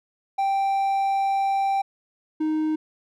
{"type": "tone pair in turn", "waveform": "triangle", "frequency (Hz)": [784, 311.1], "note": ["G5", "D#4"], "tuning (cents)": [0, 0], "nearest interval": "octave + major third", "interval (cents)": 1600, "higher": "first", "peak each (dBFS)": [-18, -19], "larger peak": "first", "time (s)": [[0.38, 1.82], [2.4, 2.76]], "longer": "first", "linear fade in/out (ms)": 10, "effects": []}